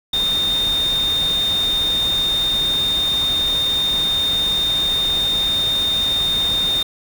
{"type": "tone in noise", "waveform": "sine", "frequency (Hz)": 3650, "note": "A#7", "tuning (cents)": -37, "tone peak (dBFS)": -16, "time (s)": [0.13, 6.83], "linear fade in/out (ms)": 5, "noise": "pink", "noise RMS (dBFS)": -29, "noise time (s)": [0.13, 6.83], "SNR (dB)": 10, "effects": []}